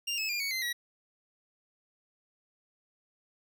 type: tone with pitch steps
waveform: 25% pulse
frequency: 2794 / 2592 / 2404 / 2230 / 2069 / 1919.4 Hz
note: F7 / E7 / D7 / C#7 / C7 / B6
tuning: 0 / -30 / +40 / +10 / -20 / -50 cents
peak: -27 dBFS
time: 0.07-0.73 s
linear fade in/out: 10 ms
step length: 110 ms
effects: none